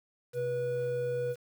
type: tone pair together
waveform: triangle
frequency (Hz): 129.1 / 487.4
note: C3 / B4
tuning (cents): -23 / -23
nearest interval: octave + major seventh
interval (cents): 2300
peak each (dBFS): -36 / -28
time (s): 0.33-1.36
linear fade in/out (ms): 50
effects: 9-bit